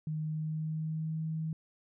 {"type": "tone with pitch glide", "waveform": "sine", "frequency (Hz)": [155.2, 159.01], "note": ["D#3", "D#3"], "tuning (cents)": [-4, 38], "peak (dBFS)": -32, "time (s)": [0.07, 1.53], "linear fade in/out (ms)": 2, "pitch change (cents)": 42, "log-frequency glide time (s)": [0.24, 1.22], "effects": []}